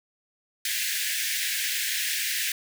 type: high-pass noise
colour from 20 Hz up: pink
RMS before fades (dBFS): -28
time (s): 0.65-2.52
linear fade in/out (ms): 2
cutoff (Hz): 1600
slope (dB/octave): 96
effects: none